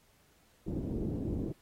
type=low-pass noise; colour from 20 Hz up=white; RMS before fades=-35 dBFS; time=0.66-1.53 s; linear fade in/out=20 ms; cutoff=350 Hz; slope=24 dB/octave; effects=pink hiss -67 dBFS RMS until 1.61 s + AAC 48 kbps